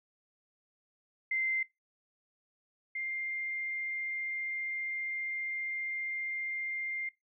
sine tone pair in turn, 2082 / 2105 Hz, C7 / C7, -9 / +10 cents, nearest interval unison, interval 19 cents, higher second, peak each -29 / -34 dBFS, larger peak first, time 1.31-1.63 / 2.95-7.09 s, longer second, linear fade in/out 5 ms, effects noise-tail reverb RT60 0.2 s tail -21 dB re dry

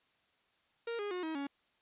45% pulse tone with pitch steps, 466.2 / 410.6 / 361.6 / 318.4 / 280.4 Hz, A#4 / G#4 / F#4 / D#4 / C#4, 0 / -20 / -40 / +40 / +20 cents, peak -36 dBFS, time 0.87-1.47 s, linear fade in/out 5 ms, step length 120 ms, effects white hiss -73 dBFS RMS until 1.81 s + resampled to 8000 Hz

